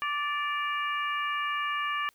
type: harmonic tone with a mistuned harmonic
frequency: 585 Hz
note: D5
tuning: 7 cents flat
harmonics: 2 / 3 / 4 / 5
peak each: -30 / -34 / -36 / -38 dBFS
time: 0.02-2.09 s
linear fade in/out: 0 ms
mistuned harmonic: 5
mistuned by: -49 cents
effects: white hiss -66 dBFS RMS until 2.14 s